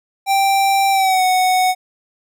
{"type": "tone with pitch glide", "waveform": "square", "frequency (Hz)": [784, 740.4], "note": ["G5", "F#5"], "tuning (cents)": [0, 1], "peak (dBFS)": -13, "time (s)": [0.26, 1.75], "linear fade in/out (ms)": 50, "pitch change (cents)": -99, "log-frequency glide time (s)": [0.91, 1.23], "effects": []}